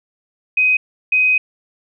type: tone bursts at uneven times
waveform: sine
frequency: 2513 Hz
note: D#7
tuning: 17 cents sharp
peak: -11 dBFS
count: 2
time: 0.57-0.77 / 1.12-1.38 s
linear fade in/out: 5 ms
effects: none